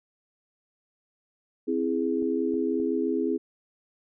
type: chord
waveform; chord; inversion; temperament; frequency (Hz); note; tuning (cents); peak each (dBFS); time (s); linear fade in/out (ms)
sine; C augmented; none; equal; 261.6 / 329.6 / 415.3; C4 / E4 / G#4; 0 / 0 / 0; -28; 1.67-3.38; 20
type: clicks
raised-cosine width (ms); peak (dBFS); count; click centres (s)
2; -33; 3; 2.224 / 2.541 / 2.8
effects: none